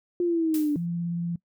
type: exponential sweep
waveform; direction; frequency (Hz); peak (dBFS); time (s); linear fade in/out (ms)
sine; down; 354.8 to 289.3; -21; 0.2-0.76; 2
type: noise with exponential decay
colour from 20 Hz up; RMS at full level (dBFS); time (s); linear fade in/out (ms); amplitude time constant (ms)
blue; -34; 0.54-0.86; 2; 68
type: tone with vibrato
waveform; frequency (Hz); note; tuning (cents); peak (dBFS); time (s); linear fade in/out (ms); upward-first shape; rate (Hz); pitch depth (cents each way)
sine; 171.2; F3; -34; -26; 0.76-1.36; 5; square; 17; 8
effects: noise-tail reverb RT60 0.1 s tail -22 dB re dry